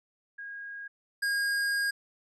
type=tone pair in turn; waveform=sine / square; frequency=1635 / 1627 Hz; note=G#6 / G#6; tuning=-28 / -36 cents; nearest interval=unison; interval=8 cents; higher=first; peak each=-38 / -27 dBFS; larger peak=second; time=0.38-0.88 / 1.22-1.91 s; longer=second; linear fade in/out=10 ms; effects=low-pass 11000 Hz 12 dB/octave